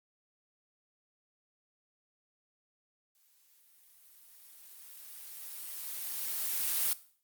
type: noise with exponential growth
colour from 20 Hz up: blue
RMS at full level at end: -29 dBFS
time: 3.15-6.93 s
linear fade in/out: 1 ms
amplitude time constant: 820 ms
effects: noise-tail reverb RT60 0.5 s tail -17 dB re dry + Opus 48 kbps